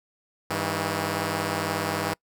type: tone pair together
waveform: 5% pulse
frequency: 100 / 161.13 Hz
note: G2 / E3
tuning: +35 / -39 cents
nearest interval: minor sixth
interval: 826 cents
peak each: -17 dBFS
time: 0.5-2.14 s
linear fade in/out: 5 ms
effects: noise-tail reverb RT60 0.1 s tail -26 dB re dry